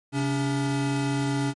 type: tone pair together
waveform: square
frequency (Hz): 134.4 / 283.6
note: C3 / C#4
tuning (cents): +47 / +40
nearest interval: octave + minor second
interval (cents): 1293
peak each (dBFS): -27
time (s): 0.12-1.54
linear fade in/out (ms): 50
effects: MP3 48 kbps